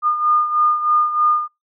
sine beating tone pair, 1216 / 1219.2 Hz, D#6 / D#6, -40 / -36 cents, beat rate 3.2 Hz, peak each -15 / -21 dBFS, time 0.02-1.48 s, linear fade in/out 50 ms, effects noise-tail reverb RT60 0.2 s tail -22 dB re dry

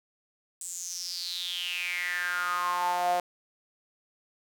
sawtooth tone with high-pass filter sweep, 177.6 Hz, F3, 29 cents sharp, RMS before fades -31 dBFS, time 0.61-3.2 s, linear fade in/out 2 ms, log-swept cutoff 8100 to 640 Hz, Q 7.9, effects none

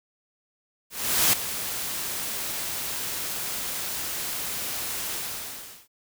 white noise with ADSR envelope, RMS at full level -19 dBFS, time 0.9-5.88 s, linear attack 430 ms, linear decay 8 ms, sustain -12 dB, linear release 750 ms, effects none

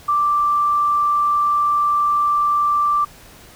sine tone, 1174.7 Hz, D6, in tune, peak -14 dBFS, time 0.08-3.05 s, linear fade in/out 10 ms, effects pink hiss -44 dBFS RMS until 3.55 s

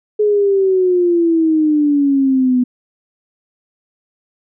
sine exponential sweep, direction down, 424.7 to 246.9 Hz, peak -10 dBFS, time 0.19-2.64 s, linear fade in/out 10 ms, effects none

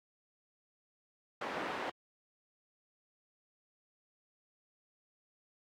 pink band-pass noise, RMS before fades -39 dBFS, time 1.41-1.9 s, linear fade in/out 5 ms, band 390 to 1900 Hz, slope 12 dB/octave, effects AAC 64 kbps

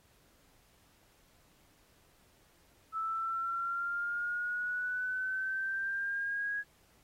sine exponential sweep, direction up, 1309 to 1661.2 Hz, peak -32 dBFS, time 2.92-6.64 s, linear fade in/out 50 ms, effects pink hiss -67 dBFS RMS until 7.03 s + AAC 48 kbps

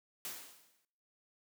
white noise with exponential decay, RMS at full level -40 dBFS, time 0.25-0.85 s, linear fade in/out 1 ms, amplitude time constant 130 ms, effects noise-tail reverb RT60 0.8 s tail -24 dB re dry + high-pass 150 Hz 12 dB/octave

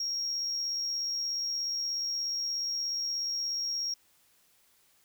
triangle tone with amplitude modulation, 5588 Hz, F8, in tune, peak -26 dBFS, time 0-3.94 s, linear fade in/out 5 ms, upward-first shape sine, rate 76.8 Hz, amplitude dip 35%, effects tanh soft clip ceiling -26 dBFS + white hiss -66 dBFS RMS until 5.04 s

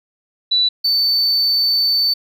sine / triangle tone pair in turn, 3959 / 4529 Hz, B7 / C#8, +3 / +36 cents, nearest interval major second, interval 233 cents, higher second, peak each -12 dBFS, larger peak neither, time 0.51-0.69 / 0.84-2.14 s, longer second, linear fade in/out 10 ms, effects none

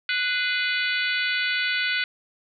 harmonic tone with a mistuned harmonic, 493.9 Hz, B4, in tune, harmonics 3 / 4 / 5 / 6 / 7 / 8 / 9, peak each -26 / -28 / -30 / -32 / -33 / -34 / -35 dBFS, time 0.09-2.04 s, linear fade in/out 2 ms, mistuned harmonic 4, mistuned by +68 cents, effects none

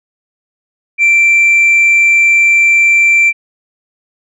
sine tone, 2349 Hz, D7, in tune, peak -3 dBFS, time 0.98-3.33 s, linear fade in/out 50 ms, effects tanh soft clip ceiling -4 dBFS

